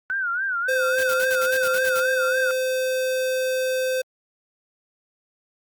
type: tone with vibrato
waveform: sine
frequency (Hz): 1483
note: F#6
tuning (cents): +4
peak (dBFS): -22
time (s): 0.1-2.51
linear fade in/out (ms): 0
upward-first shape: sine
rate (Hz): 3.6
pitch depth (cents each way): 130
type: tone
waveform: square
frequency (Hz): 516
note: C5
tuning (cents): -24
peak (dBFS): -22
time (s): 0.68-4.02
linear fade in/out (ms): 10
type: noise bursts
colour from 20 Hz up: white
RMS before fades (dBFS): -32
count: 10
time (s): 0.98-2.004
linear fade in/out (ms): 5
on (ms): 52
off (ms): 56
effects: Opus 48 kbps